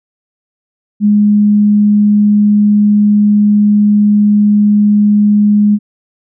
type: tone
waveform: sine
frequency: 207.7 Hz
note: G#3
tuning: in tune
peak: -5 dBFS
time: 1-5.79 s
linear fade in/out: 50 ms
effects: none